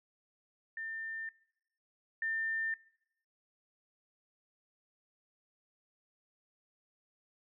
sine tone pair in turn, 1800 / 1800 Hz, A6 / A6, +39 / +39 cents, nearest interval unison, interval 0 cents, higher neither, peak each -38 / -32 dBFS, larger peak second, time 0.77-1.29 / 2.22-2.74 s, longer neither, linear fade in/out 2 ms, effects noise-tail reverb RT60 0.8 s tail -23 dB re dry

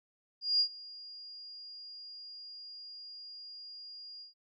sine tone with ADSR envelope, 4835 Hz, D8, 50 cents sharp, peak -23 dBFS, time 0.41-4.34 s, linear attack 190 ms, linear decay 80 ms, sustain -22 dB, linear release 130 ms, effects none

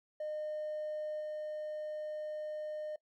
triangle tone with level steps, 610 Hz, D#5, 34 cents flat, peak -33 / -35 dBFS, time 0.2-2.96 s, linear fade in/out 5 ms, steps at 1.2 s, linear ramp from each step 10 ms, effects noise-tail reverb RT60 0.1 s tail -22 dB re dry + tanh soft clip ceiling -32 dBFS

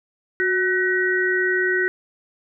sine tone cluster, 367.5 / 1503 / 1902 Hz, F#4 / F#6 / A#6, -12 / +27 / +34 cents, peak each -22 dBFS, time 0.4-1.88 s, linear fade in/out 0 ms, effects none

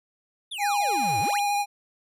square exponential two-way sweep, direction down then up, 3739 to 93.1 to 3739 Hz, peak -32 dBFS, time 0.51-1.4 s, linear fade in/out 10 ms, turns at 1.2 s
square tone with vibrato, 816 Hz, G#5, 31 cents flat, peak -23 dBFS, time 0.58-1.66 s, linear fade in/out 50 ms, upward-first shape sine, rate 13 Hz, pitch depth 14 cents each way
effects resampled to 32000 Hz

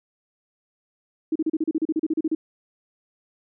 sine tone bursts, 316.8 Hz, D#4, 31 cents sharp, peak -19 dBFS, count 15, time 1.32-2.35 s, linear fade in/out 5 ms, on 36 ms, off 35 ms, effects none

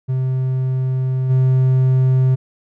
triangle tone with level steps, 130 Hz, C3, 11 cents flat, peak -14 / -9 dBFS, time 0.08-2.36 s, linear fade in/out 20 ms, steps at 1.29 s, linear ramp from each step 20 ms, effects none

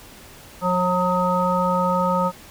harmonic tone with a mistuned harmonic, 180.2 Hz, F#3, 45 cents flat, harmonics 1 / 3 / 5 / 7, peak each -23 / -23 / -23 / -23 dBFS, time 0.61-2.32 s, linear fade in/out 50 ms, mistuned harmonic 5, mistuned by +27 cents, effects pink hiss -44 dBFS RMS until 2.5 s

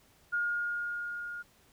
sine tone with level ramp, 1424 Hz, F6, 33 cents sharp, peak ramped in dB -27 to -38 dBFS, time 0.32-1.43 s, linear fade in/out 20 ms, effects pink hiss -64 dBFS RMS until 1.72 s

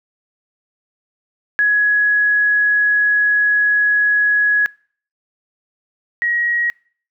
sine tone pair in turn, 1677 / 1897.7 Hz, G#6 / A#6, +16 / +30 cents, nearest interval major second, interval 214 cents, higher second, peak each -11 / -15 dBFS, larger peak first, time 1.59-4.66 / 6.22-6.7 s, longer first, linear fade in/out 0 ms, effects noise-tail reverb RT60 0.5 s tail -25 dB re dry

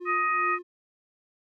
triangle tone with tremolo, 354.9 Hz, F4, 28 cents sharp, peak -30 dBFS, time 0-0.63 s, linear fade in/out 20 ms, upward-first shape triangle, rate 2.5 Hz, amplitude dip 90%
harmonic tone, 626 Hz, D#5, 10 cents sharp, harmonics 2 / 3 / 4, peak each -24 / -30 / -32 dBFS, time 0.05-0.59 s, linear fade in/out 50 ms
effects none

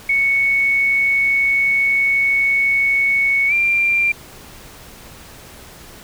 sine tone with pitch glide, 2217 to 2376 Hz, C#7 to D7, 0 to +20 cents, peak -13 dBFS, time 0.09-4.12 s, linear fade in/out 5 ms, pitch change +120 cents, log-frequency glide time 3.48-3.53 s, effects pink hiss -40 dBFS RMS until 6.03 s

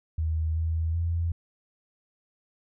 sine tone with pitch steps, 79.6 / 81.2 / 84.3 Hz, D#2 / E2 / E2, +40 / -26 / +39 cents, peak -24 dBFS, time 0.18-1.32 s, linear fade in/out 5 ms, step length 380 ms, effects none

